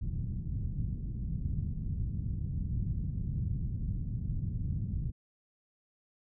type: low-pass noise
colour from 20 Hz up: white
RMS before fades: -34 dBFS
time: 0.01-5.12 s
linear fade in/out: 20 ms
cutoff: 150 Hz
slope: 24 dB/octave
effects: none